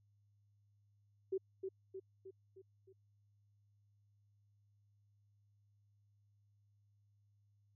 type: tone with echo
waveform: sine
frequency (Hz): 381.9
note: G4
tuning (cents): -45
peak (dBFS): -34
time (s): 1.32-1.38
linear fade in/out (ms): 10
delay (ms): 310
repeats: 5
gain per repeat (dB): -5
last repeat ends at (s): 2.93
effects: added 102 Hz sine -70 dBFS peak until 7.75 s